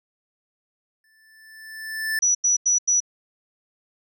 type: tone with exponential growth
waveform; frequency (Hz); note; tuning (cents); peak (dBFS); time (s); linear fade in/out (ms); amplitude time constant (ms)
square; 1760; A6; 0; -21; 1.04-2.19; 2; 250
type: tone bursts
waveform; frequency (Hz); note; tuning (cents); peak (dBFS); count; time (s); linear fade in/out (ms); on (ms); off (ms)
sine; 5890; F#8; -9; -16; 4; 2.22-3.004; 10; 130; 88
effects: none